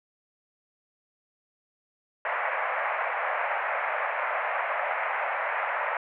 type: band-pass noise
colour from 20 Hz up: pink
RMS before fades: -29 dBFS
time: 2.25-5.97 s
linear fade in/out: 2 ms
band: 570 to 2300 Hz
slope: 48 dB/octave
effects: none